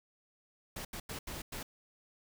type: noise bursts at uneven times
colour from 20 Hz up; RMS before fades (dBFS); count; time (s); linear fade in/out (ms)
pink; -42; 5; 0.76-0.85 / 0.93-1 / 1.09-1.19 / 1.27-1.42 / 1.52-1.63; 5
effects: none